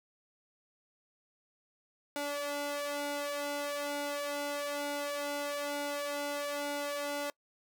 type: tone with flanger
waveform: sawtooth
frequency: 288.4 Hz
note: D4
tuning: 31 cents flat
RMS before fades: -36 dBFS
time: 2.16-7.3 s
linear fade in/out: 0 ms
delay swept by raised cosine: 1.4 to 2.02 ms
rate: 1.1 Hz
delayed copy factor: +0.9
effects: noise-tail reverb RT60 0.1 s tail -24 dB re dry